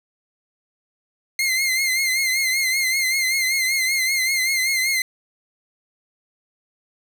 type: tone with vibrato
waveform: sawtooth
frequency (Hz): 2100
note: C7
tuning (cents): +6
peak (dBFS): -15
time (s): 1.39-5.02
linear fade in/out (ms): 2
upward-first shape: triangle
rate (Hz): 5.2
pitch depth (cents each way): 68
effects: none